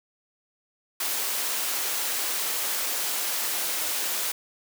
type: high-pass noise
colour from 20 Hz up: white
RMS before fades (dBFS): -28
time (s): 1-4.32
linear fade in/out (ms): 5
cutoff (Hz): 370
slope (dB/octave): 12
effects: none